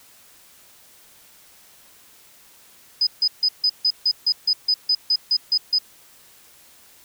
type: tone bursts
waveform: sine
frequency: 5000 Hz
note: D#8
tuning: 8 cents sharp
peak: -15 dBFS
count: 14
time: 3.01-5.786 s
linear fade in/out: 5 ms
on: 59 ms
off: 150 ms
effects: white hiss -51 dBFS RMS until 7.04 s